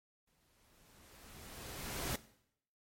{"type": "noise with exponential growth", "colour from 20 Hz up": "pink", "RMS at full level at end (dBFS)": -37, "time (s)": [0.27, 2.16], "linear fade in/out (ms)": 5, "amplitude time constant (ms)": 410, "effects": ["noise-tail reverb RT60 0.7 s tail -17 dB re dry", "MP3 64 kbps"]}